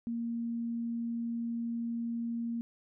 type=tone; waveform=sine; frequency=233.1 Hz; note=A#3; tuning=in tune; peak=-32 dBFS; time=0.07-2.61 s; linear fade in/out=0 ms; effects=none